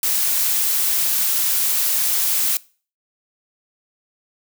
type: noise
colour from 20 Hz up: blue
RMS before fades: -19 dBFS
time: 0.03-2.57 s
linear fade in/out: 2 ms
effects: noise-tail reverb RT60 0.4 s tail -22 dB re dry